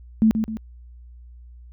sine tone with echo, 220 Hz, A3, in tune, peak -12 dBFS, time 0.22-0.31 s, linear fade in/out 0 ms, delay 130 ms, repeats 2, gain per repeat -7 dB, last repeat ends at 0.57 s, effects added 60 Hz sine -41 dBFS peak until 1.72 s

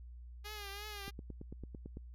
5% pulse tone with vibrato, 410 Hz, G#4, 22 cents flat, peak -33 dBFS, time 0.44-1.11 s, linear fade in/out 20 ms, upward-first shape triangle, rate 2.9 Hz, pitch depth 80 cents each way
click train, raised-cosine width 3 ms, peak -33 dBFS, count 9, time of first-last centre 1.08-1.971 s, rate 8.98 Hz
effects added 60 Hz sine -48 dBFS peak until 2.14 s

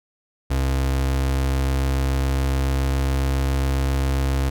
35% pulse tone with pitch glide, 66.7 to 67.4 Hz, C2 to C#2, +34 to -48 cents, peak -17 dBFS, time 0.5-4.5 s, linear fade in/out 10 ms, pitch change +18 cents, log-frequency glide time 0.74-3.55 s, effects none

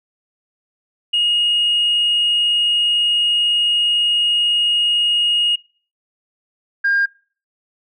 sine tone pair in turn, 2869 / 1610.2 Hz, F7 / G6, +46 / +46 cents, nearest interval minor seventh, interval 1000 cents, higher first, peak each -12 dBFS, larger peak neither, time 1.13-5.56 / 6.84-7.06 s, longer first, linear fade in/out 10 ms, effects noise-tail reverb RT60 0.4 s tail -22 dB re dry + tanh soft clip ceiling -10 dBFS

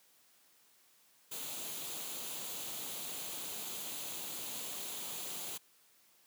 white noise with comb filter, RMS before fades -42 dBFS, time 1.31-5.58 s, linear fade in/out 10 ms, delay 0.28 ms, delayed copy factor +0.5, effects white hiss -67 dBFS RMS until 6.26 s + high-pass 150 Hz 12 dB/octave

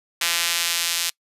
sawtooth tone with high-pass filter sweep, 170.4 Hz, F3, 42 cents flat, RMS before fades -23 dBFS, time 0.21-1.1 s, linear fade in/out 5 ms, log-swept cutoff 2400 to 3700 Hz, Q 0.81, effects noise-tail reverb RT60 0.1 s tail -25 dB re dry + resampled to 32000 Hz

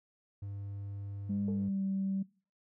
triangle tone, 100 Hz, G2, 35 cents sharp, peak -36 dBFS, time 0.42-1.69 s, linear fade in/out 5 ms
sine tone with pitch glide, 201.2 to 193.56 Hz, G3 to G3, +45 to -22 cents, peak -30 dBFS, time 1.29-2.23 s, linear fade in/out 10 ms, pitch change -67 cents, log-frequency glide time 1.43-1.83 s
sine tone with exponential decay, 449.9 Hz, A4, 39 cents sharp, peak -37 dBFS, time 1.48-1.76 s, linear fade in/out 2 ms, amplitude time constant 59 ms
effects noise-tail reverb RT60 0.4 s tail -23 dB re dry + tanh soft clip ceiling -25 dBFS

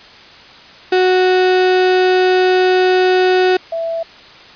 35% pulse / sine tone pair in turn, 369 / 662.4 Hz, F#4 / E5, -5 / +8 cents, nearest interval minor seventh, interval 1013 cents, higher second, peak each -8 / -17 dBFS, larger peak first, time 0.92-3.57 / 3.72-4.03 s, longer first, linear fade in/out 5 ms, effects white hiss -39 dBFS RMS until 4.55 s + resampled to 11025 Hz

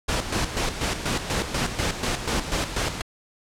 pink noise with tremolo, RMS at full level -24 dBFS, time 0.08-3.02 s, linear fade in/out 10 ms, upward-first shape square, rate 4.1 Hz, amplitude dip 60%, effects low-pass 8000 Hz 12 dB/octave

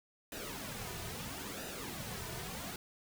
pink noise with flanger, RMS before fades -43 dBFS, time 0.32-2.76 s, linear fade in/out 2 ms, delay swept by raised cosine 0.9 to 3.7 ms, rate 0.75 Hz, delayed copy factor -0.65, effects none

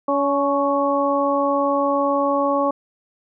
harmonic tone with a mistuned harmonic, 282.1 Hz, C#4, 30 cents sharp, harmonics 1 / 2 / 3 / 4, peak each -23 / -20 / -25 / -22 dBFS, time 0.08-2.71 s, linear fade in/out 5 ms, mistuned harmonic 4, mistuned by -30 cents, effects none

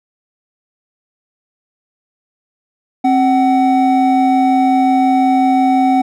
triangle tone pair together, 265.6 / 751.2 Hz, C4 / F#5, +26 / +26 cents, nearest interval octave + tritone, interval 1800 cents, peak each -10 dBFS, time 3.04-6.02 s, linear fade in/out 10 ms, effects none

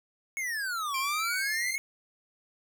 square exponential two-way sweep, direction down then up, 2217 to 1046.5 to 2217 Hz, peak -31 dBFS, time 0.37-1.78 s, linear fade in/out 0 ms, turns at 0.98 s
sawtooth tone with pitch glide, 2349 to 2105 Hz, D7 to C7, 0 to +10 cents, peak -28 dBFS, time 0.94-1.76 s, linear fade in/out 5 ms, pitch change -190 cents, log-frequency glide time 1.22-1.55 s
effects none

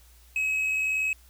triangle tone with amplitude modulation, 2558 Hz, D#7, 47 cents sharp, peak -21 dBFS, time 0.36-1.13 s, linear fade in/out 2 ms, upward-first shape sine, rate 80.9 Hz, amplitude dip 30%, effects added 60 Hz sine -53 dBFS peak until 1.29 s + white hiss -59 dBFS RMS until 1.29 s

